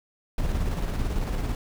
brown noise with tremolo, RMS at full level -25 dBFS, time 0.38-1.55 s, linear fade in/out 2 ms, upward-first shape square, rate 18 Hz, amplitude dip 35%, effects none

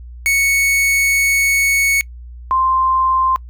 45% pulse / sine tone pair in turn, 2217 / 1046.3 Hz, C#7 / C6, 0 / 0 cents, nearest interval octave + minor second, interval 1300 cents, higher first, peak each -12 dBFS, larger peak neither, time 0.26-2.01 / 2.51-3.36 s, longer first, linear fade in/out 0 ms, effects noise-tail reverb RT60 0.1 s tail -24 dB re dry + added 60 Hz sine -31 dBFS peak until 3.49 s

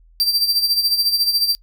45% pulse tone with tremolo, 4699 Hz, D8, in tune, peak -12 dBFS, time 0.2-1.55 s, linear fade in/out 0 ms, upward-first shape sine, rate 14 Hz, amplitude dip 65%, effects noise-tail reverb RT60 0.1 s tail -24 dB re dry + added 41 Hz sine -47 dBFS peak until 1.62 s

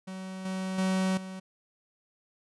45% pulse tone with level steps, 188.4 Hz, F#3, 32 cents sharp, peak -37 / -31 / -25 / -38 dBFS, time 0.07-1.4 s, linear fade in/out 10 ms, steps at 0.45 / 0.78 / 1.17 s, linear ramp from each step 5 ms, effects resampled to 24000 Hz

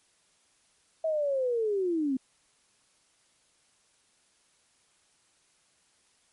sine linear sweep, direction down, 650 to 253.6 Hz, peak -25 dBFS, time 1.04-2.17 s, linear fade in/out 5 ms, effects white hiss -67 dBFS RMS until 6.32 s + MP3 48 kbps

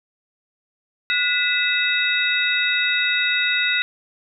sine tone cluster, 1454 / 1995 / 2607 / 3776 Hz, F#6 / B6 / E7 / A#7, -31 / +17 / -20 / +22 cents, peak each -23 dBFS, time 1.1-3.82 s, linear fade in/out 0 ms, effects none

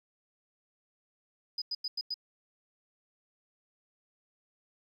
triangle tone bursts, 4978 Hz, D#8, in tune, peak -28 dBFS, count 5, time 1.58-2.142 s, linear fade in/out 5 ms, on 38 ms, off 93 ms, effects tanh soft clip ceiling -30 dBFS

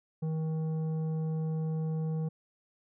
sine tone with tanh clipping, 158.7 Hz, D#3, 35 cents sharp, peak -31 dBFS, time 0.22-2.29 s, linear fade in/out 10 ms, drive 9 dB, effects none

